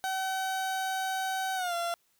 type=tone with pitch glide; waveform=30% pulse; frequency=761 to 685.9 Hz; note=F#5 to F5; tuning=+48 to -31 cents; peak=-27 dBFS; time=0.04-1.94 s; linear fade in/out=0 ms; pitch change=-179 cents; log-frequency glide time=1.55-1.74 s; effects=white hiss -71 dBFS RMS until 2.19 s